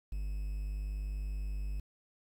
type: tone with quantisation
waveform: triangle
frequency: 50.3 Hz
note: G1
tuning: 45 cents sharp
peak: -32 dBFS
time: 0.12-1.8 s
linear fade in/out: 5 ms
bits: 10
effects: none